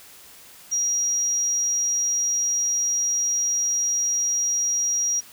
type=tone; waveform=sine; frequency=5720 Hz; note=F8; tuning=41 cents sharp; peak=-20 dBFS; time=0.71-5.21 s; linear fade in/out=20 ms; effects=white hiss -47 dBFS RMS until 5.32 s